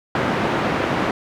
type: band-pass noise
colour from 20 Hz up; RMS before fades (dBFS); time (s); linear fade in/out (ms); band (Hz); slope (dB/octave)
pink; -21; 0.15-1.11; 2; 160 to 1900; 12
effects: none